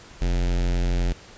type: tone with notch filter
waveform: square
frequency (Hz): 43.98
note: F1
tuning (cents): +13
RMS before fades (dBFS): -22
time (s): 0.21-1.13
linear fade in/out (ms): 10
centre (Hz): 1100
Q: 1.6
effects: pink hiss -46 dBFS RMS until 1.37 s + resampled to 16000 Hz